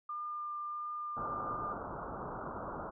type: tone with vibrato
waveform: sine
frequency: 1200 Hz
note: D6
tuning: 37 cents sharp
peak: -37 dBFS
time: 0.09-1.73 s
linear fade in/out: 5 ms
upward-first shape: triangle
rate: 1.5 Hz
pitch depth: 9 cents each way
type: low-pass noise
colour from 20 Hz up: white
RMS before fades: -42 dBFS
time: 1.16-2.91 s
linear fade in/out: 20 ms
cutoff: 1400 Hz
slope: 96 dB/octave
effects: none